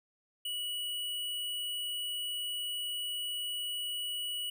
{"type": "tone with hard clipping", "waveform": "sine", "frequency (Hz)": 2933, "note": "F#7", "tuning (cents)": -16, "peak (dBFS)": -35, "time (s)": [0.45, 4.5], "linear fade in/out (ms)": 5, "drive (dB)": 18, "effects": []}